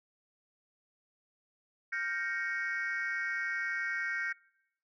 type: chord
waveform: sine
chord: G half-diminished seventh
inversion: third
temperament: equal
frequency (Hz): 1396.9 / 1568 / 1864.7 / 2217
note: F6 / G6 / Bb6 / Db7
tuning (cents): 0 / 0 / 0 / 0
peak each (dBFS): -40 / -35 / -35 / -38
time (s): 1.92-4.33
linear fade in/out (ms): 10
effects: noise-tail reverb RT60 0.8 s tail -24 dB re dry + tanh soft clip ceiling -26 dBFS